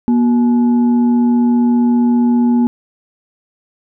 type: tone with frequency modulation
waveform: sine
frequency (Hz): 240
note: B3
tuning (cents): -49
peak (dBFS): -9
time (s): 0.08-2.67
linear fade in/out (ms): 0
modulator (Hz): 615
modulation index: 0.28
effects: none